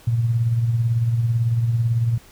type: tone with tremolo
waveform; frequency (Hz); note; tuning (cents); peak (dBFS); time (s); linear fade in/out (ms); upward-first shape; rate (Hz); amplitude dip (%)
sine; 116.54; A#2; 0; -14; 0.07-2.18; 5; triangle; 18; 55
effects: pink hiss -49 dBFS RMS until 2.31 s